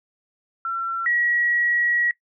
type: tone pair in turn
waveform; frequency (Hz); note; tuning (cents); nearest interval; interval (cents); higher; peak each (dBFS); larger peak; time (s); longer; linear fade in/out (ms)
sine; 1354 / 1914.8; E6 / A#6; +46 / +46; tritone; 600; second; -23 / -18; second; 0.65-1.06 / 1.06-2.11; second; 2
effects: noise-tail reverb RT60 0.1 s tail -20 dB re dry